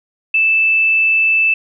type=tone; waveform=sine; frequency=2637 Hz; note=E7; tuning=in tune; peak=-10 dBFS; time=0.34-1.54 s; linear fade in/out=5 ms; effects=none